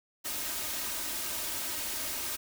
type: noise with comb filter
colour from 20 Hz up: white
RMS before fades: -35 dBFS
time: 0.24-2.37 s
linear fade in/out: 20 ms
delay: 3.2 ms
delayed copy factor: +0.55
effects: none